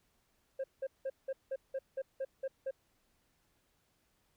sine tone bursts, 534 Hz, C5, 35 cents sharp, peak -31 dBFS, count 10, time 0.59-2.71 s, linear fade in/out 10 ms, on 50 ms, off 180 ms, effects tanh soft clip ceiling -33 dBFS + pink hiss -75 dBFS RMS until 4.36 s

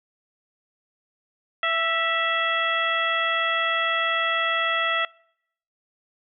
harmonic tone with a mistuned harmonic, 664 Hz, E5, 12 cents sharp, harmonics 1 / 2 / 3 / 4 / 5, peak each -29 / -25 / -25 / -30 / -29 dBFS, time 1.63-5.05 s, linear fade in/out 2 ms, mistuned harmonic 3, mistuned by -33 cents, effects noise-tail reverb RT60 0.7 s tail -24 dB re dry

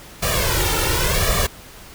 pink noise with flanger, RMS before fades -19 dBFS, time 0.22-1.47 s, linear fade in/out 10 ms, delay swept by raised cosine 1.7 to 2.24 ms, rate 0.91 Hz, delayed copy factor +0.95, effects pink hiss -41 dBFS RMS until 1.94 s

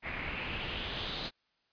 pink noise with low-pass filter sweep, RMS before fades -38 dBFS, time 0.02-1.31 s, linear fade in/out 50 ms, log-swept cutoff 2100 to 4100 Hz, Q 4.2, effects white hiss -75 dBFS RMS until 1.72 s + resampled to 11025 Hz

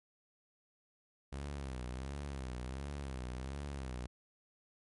sawtooth tone with vibrato, 66.5 Hz, C2, 29 cents sharp, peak -36 dBFS, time 1.32-4.07 s, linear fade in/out 10 ms, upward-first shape sine, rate 1.4 Hz, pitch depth 130 cents each way, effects MP3 48 kbps

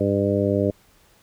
harmonic tone, 100.2 Hz, G2, 38 cents sharp, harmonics 1 / 2 / 3 / 4 / 5 / 6, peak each -25 / -25 / -25 / -25 / -25 / -25 dBFS, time 0-0.71 s, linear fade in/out 10 ms, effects pink hiss -57 dBFS RMS until 1.22 s

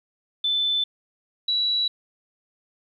sine tone pair in turn, 3520 / 3921 Hz, A7 / B7, 0 / -13 cents, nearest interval major second, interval 187 cents, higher second, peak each -20 dBFS, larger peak neither, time 0.44-0.84 / 1.48-1.88 s, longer neither, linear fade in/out 5 ms, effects 10-bit

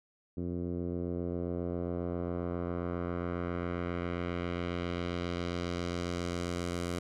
10% pulse tone with low-pass filter sweep, 87.4 Hz, F2, 2 cents sharp, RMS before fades -35 dBFS, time 0.37-6.99 s, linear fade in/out 5 ms, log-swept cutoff 310 to 9900 Hz, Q 1.1, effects none

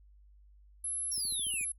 sine tone, 11000 Hz, F9, 27 cents flat, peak -33 dBFS, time 0.84-1.72 s, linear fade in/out 5 ms
square exponential sweep, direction down, 5780 to 2294 Hz, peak -37 dBFS, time 1.11-1.65 s, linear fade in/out 10 ms
click train, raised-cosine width 3 ms, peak -40 dBFS, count 7, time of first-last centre 1.18-1.612 s, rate 13.9 Hz
effects noise-tail reverb RT60 0.1 s tail -23 dB re dry + added 50 Hz sine -56 dBFS peak until 1.78 s

